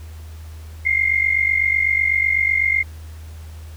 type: tone pair together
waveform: sine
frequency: 2093 / 2141 Hz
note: C7 / C7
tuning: 0 / +39 cents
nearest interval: unison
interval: 39 cents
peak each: -18 dBFS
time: 0.85-2.83 s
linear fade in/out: 10 ms
effects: added 79 Hz sine -33 dBFS peak until 3.76 s + pink hiss -48 dBFS RMS until 3.76 s